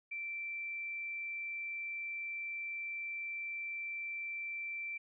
sine tone, 2342 Hz, D7, 5 cents flat, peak -38 dBFS, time 0.11-4.98 s, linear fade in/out 10 ms, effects none

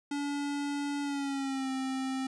square tone with pitch glide, 286.1 to 263.9 Hz, D4 to C4, -45 to +15 cents, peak -32 dBFS, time 0.11-2.27 s, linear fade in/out 5 ms, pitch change -140 cents, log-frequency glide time 1.02-1.7 s, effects resampled to 22050 Hz

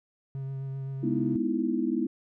triangle tone with vibrato, 135.1 Hz, C#3, 44 cents flat, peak -30 dBFS, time 0.35-1.36 s, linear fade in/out 0 ms, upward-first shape triangle, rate 7.7 Hz, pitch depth 19 cents each way
sine chord, E major seventh, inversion first, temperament equal with one note detuned, 207.7 / 246.9 / 311.1 / 332.1 Hz, G#3 / B3 / D#4 / E4, 0 / 0 / 0 / +13 cents, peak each -33 / -29 / -31 / -30 dBFS, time 1.03-2.07 s, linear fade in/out 5 ms
effects none

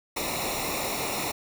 pink noise with comb filter, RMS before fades -30 dBFS, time 0.16-1.32 s, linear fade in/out 10 ms, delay 0.63 ms, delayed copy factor -0.8, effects none

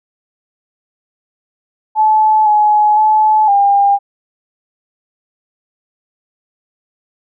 sine tone with pitch steps, 864 / 844 / 861 / 802 Hz, A5 / G#5 / A5 / G5, -32 / +28 / -38 / +39 cents, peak -7 dBFS, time 1.95-3.99 s, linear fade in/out 50 ms, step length 510 ms, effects none

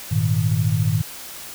sine chord, Ab suspended second, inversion none, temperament equal with one note detuned, 102.28 / 116.54 / 155.56 Hz, Ab2 / Bb2 / Eb3, -26 / 0 / 0 cents, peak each -21 dBFS, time 0.11-1.02 s, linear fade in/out 10 ms, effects white hiss -36 dBFS RMS until 1.54 s

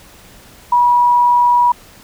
sine tone, 969 Hz, B5, 33 cents flat, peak -8 dBFS, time 0.72-1.72 s, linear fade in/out 5 ms, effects pink hiss -42 dBFS RMS until 2.03 s

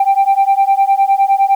sine beating tone pair, 781 / 790.8 Hz, G5 / G5, -7 / +15 cents, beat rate 9.8 Hz, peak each -10 dBFS, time 0-1.55 s, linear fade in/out 5 ms, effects tanh soft clip ceiling -5 dBFS + 7-bit

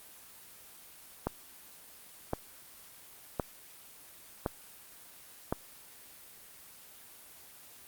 click train, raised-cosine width 1 ms, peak -15 dBFS, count 5, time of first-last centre 1.27-5.525 s, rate 0.94 Hz, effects white hiss -53 dBFS RMS until 7.87 s + Opus 24 kbps

